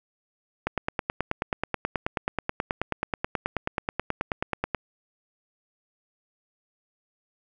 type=click train; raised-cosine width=0.5 ms; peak=-10 dBFS; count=39; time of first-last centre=0.67-4.747 s; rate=9.32 Hz; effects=none